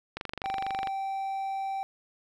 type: click train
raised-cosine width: 0.3 ms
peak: -18 dBFS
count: 18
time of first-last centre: 0.17-0.872 s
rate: 24.2 Hz
type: tone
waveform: triangle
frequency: 778 Hz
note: G5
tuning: 13 cents flat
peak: -28 dBFS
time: 0.44-1.83 s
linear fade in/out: 0 ms
effects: none